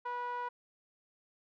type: tone with low-pass filter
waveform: 5% pulse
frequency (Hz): 488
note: B4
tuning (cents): -21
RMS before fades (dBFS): -38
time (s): 0.05-0.49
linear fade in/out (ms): 10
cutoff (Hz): 1100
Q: 4.8
effects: none